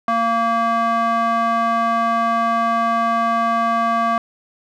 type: tone with band-pass filter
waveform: square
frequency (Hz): 230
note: A#3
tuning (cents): -23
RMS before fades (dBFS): -18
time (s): 0.08-4.18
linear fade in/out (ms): 2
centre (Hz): 1000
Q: 3.9
effects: none